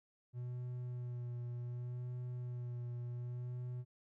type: tone with vibrato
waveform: triangle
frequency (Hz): 122.4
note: B2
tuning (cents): -15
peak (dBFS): -38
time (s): 0.33-3.85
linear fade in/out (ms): 50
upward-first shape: sine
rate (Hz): 0.67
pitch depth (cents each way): 22
effects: none